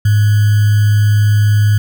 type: tone with sample-and-hold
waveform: sine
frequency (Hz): 104.6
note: G#2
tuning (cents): +13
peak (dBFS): -7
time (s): 0.05-1.78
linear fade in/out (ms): 5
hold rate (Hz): 1575
effects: none